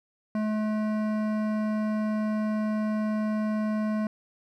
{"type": "tone with hard clipping", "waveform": "triangle", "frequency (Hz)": 214.5, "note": "A3", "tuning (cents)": -44, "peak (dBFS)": -27, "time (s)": [0.35, 4.07], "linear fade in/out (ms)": 2, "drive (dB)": 18, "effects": []}